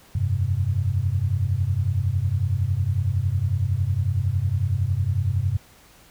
sine chord, F suspended second, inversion none, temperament just, 87.31 / 98.22 / 130.96 Hz, F2 / G2 / C3, 0 / +4 / +2 cents, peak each -26 / -22 / -26 dBFS, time 0.15-5.57 s, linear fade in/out 5 ms, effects pink hiss -52 dBFS RMS until 6.1 s

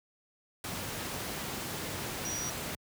sine tone in noise, 5790 Hz, F#8, 38 cents flat, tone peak -35 dBFS, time 2.25-2.5 s, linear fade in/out 2 ms, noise pink, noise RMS -37 dBFS, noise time 0.64-2.75 s, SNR -1 dB, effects high-pass 80 Hz 12 dB/octave

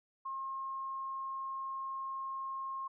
sine tone, 1072 Hz, C6, 42 cents sharp, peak -37 dBFS, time 0.25-2.88 s, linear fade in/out 10 ms, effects none

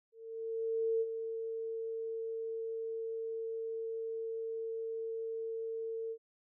sine tone with ADSR envelope, 451.2 Hz, A4, 44 cents sharp, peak -28 dBFS, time 0.12-6.18 s, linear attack 890 ms, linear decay 40 ms, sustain -8 dB, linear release 67 ms, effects none

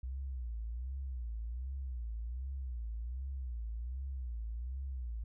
sine tone with vibrato, 61.1 Hz, B1, 18 cents flat, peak -37 dBFS, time 0.03-5.24 s, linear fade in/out 5 ms, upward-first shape sine, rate 1.3 Hz, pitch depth 170 cents each way, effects none

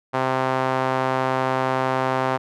sawtooth tone with band-pass filter, 130.81 Hz, C3, in tune, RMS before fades -22 dBFS, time 0.13-2.38 s, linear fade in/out 20 ms, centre 920 Hz, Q 1.3, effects none

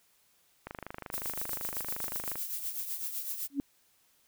click train, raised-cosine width 0.5 ms, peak -24 dBFS, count 44, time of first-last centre 0.67-2.356 s, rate 25.5 Hz
violet noise with tremolo, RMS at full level -34 dBFS, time 1.12-3.48 s, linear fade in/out 20 ms, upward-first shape triangle, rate 7.9 Hz, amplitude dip 65%
sine tone with exponential growth, 279.8 Hz, C#4, 16 cents sharp, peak -23 dBFS, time 3.5-3.6 s, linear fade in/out 0 ms, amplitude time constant 21 ms
effects white hiss -68 dBFS RMS until 4.27 s

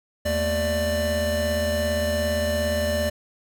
square tone cluster, 79.5 / 221.1 / 592 Hz, D#2 / A3 / D5, +38 / +9 / +14 cents, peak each -28 / -32 / -24 dBFS, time 0.25-3.1 s, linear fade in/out 10 ms, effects none

